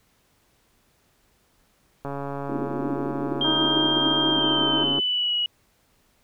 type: click train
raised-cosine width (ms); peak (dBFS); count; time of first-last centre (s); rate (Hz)
1; -18; 412; 2.05-4.986; 140
type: band-pass noise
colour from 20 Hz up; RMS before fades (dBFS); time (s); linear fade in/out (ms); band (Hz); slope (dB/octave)
pink; -30; 2.49-5; 2; 250 to 380; 48
type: tone with pitch glide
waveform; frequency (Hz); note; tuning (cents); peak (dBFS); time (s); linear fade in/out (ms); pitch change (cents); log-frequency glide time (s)
sine; 3196 to 2914; G7 to F#7; +33 to -27; -21; 3.41-5.46; 2; -160; 4.3-5.34
type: harmonic tone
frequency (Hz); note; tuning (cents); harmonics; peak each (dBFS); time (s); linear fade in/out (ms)
314.5; D#4; +19; 1 / 2 / 3 / 4 / 5; -26 / -34 / -31 / -33 / -36; 3.44-4.84; 5
effects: pink hiss -64 dBFS RMS until 6.23 s